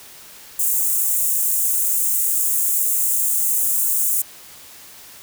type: high-pass noise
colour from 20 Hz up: white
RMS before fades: -19 dBFS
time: 0.59-4.22 s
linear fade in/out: 5 ms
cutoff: 7000 Hz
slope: 48 dB/octave
effects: white hiss -42 dBFS RMS until 5.22 s